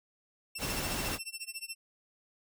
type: tone with tremolo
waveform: 15% pulse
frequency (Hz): 2698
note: E7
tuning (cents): +40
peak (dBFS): -29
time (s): 0.55-1.75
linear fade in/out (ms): 5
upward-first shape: sine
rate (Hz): 14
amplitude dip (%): 95
type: noise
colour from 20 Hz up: pink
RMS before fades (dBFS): -35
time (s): 0.58-1.19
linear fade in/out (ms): 50
effects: none